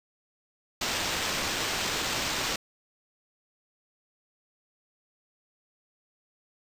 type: noise with sample-and-hold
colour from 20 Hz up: violet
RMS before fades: -30 dBFS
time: 0.81-2.56 s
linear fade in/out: 5 ms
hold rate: 11025 Hz
effects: resampled to 32000 Hz